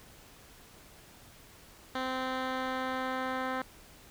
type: tone with low-pass filter sweep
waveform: 10% pulse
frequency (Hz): 259.3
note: C4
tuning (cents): -15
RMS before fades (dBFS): -34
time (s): 1.95-3.62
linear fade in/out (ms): 2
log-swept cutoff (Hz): 3300 to 2200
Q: 1.3
effects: pink hiss -55 dBFS RMS until 4.1 s